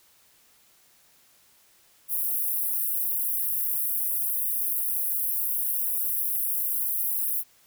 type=high-pass noise; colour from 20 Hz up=pink; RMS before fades=-27 dBFS; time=2.08-7.44 s; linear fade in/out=50 ms; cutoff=11000 Hz; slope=48 dB/octave; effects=white hiss -60 dBFS RMS until 7.66 s